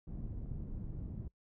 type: low-pass noise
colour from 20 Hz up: pink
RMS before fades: -42 dBFS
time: 0.07-1.28 s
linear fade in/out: 5 ms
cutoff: 180 Hz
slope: 12 dB/octave
effects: noise-tail reverb RT60 0.1 s tail -23 dB re dry